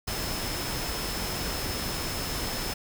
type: tone in noise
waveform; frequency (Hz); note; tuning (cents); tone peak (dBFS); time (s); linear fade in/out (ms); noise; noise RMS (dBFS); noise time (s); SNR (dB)
sine; 5220; E8; -18; -38; 0.07-2.74; 10; pink; -32; 0.07-2.74; -9
effects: none